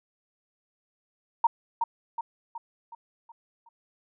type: tone with echo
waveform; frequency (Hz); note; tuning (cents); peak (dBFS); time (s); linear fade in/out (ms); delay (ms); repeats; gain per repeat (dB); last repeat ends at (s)
sine; 928; A#5; -8; -16; 1.44-1.47; 5; 370; 6; -6; 3.69
effects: none